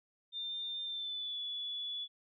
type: tone with pitch glide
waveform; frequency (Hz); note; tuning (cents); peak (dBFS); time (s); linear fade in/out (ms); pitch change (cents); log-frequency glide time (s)
sine; 3602 to 3427; A7 to A7; +40 to -46; -37; 0.32-2.08; 50; -86; 0.83-1.39
effects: none